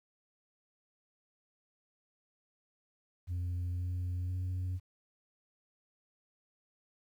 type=tone with pitch steps; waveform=sine; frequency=88.7 / 89.7 / 91.4 Hz; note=F2 / F2 / F#2; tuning=+27 / +47 / -21 cents; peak=-30 dBFS; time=3.27-4.8 s; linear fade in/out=50 ms; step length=510 ms; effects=tanh soft clip ceiling -32 dBFS + 11-bit